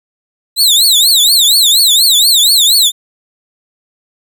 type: tone with vibrato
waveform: sawtooth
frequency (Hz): 3900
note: B7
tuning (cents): -23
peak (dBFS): -3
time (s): 0.56-2.92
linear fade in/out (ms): 50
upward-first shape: triangle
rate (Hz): 4.2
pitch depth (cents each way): 260
effects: none